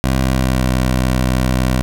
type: tone with pitch glide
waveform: 15% pulse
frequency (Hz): 65.41 to 63.51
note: C2 to B1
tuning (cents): 0 to +49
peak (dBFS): -7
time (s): 0.04-1.82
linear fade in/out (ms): 0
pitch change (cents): -51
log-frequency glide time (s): 0.21-0.66
effects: none